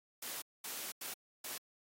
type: noise bursts at uneven times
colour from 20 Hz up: white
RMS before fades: -43 dBFS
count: 4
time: 0.22-0.42 / 0.64-0.92 / 1.01-1.14 / 1.44-1.58 s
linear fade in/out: 5 ms
effects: high-pass 200 Hz 12 dB/octave + AAC 48 kbps